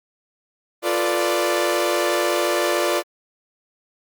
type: chord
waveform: sawtooth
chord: B half-diminished seventh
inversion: second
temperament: equal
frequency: 349.2 / 440 / 493.9 / 587.3 Hz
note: F4 / A4 / B4 / D5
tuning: 0 / 0 / 0 / 0 cents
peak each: -19 / -24 / -23 / -18 dBFS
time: 0.82-3.03 s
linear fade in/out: 50 ms
effects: Opus 32 kbps